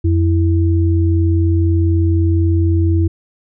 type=tone pair together; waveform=sine; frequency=88 / 329.7 Hz; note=F2 / E4; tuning=+14 / 0 cents; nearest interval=octave + major seventh; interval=2286 cents; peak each=-11 / -18 dBFS; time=0.04-3.08 s; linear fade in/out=10 ms; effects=none